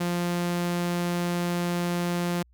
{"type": "tone", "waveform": "sawtooth", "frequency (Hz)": 174.61, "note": "F3", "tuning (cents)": 0, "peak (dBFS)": -21, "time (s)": [0, 2.43], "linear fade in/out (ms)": 10, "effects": ["added 60 Hz sine -56 dBFS peak until 2.53 s"]}